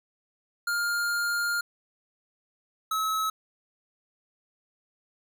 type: tone pair in turn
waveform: square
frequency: 1407 / 1291 Hz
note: F6 / E6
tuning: +12 / -37 cents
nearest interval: minor second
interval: 149 cents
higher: first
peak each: -26 / -26 dBFS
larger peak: neither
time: 0.67-1.61 / 2.91-3.3 s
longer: first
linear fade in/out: 5 ms
effects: none